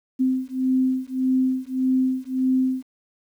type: beating tone pair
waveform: sine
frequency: 258.4 / 260.1 Hz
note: C4 / C4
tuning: -21 / -10 cents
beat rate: 1.7 Hz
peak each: -22 dBFS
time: 0.19-2.83 s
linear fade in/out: 20 ms
effects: 9-bit